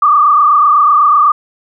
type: tone with frequency modulation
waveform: sine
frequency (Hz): 1185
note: D6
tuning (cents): +15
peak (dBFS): -5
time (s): 0.02-1.32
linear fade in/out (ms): 5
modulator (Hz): 28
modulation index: 1.9
effects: none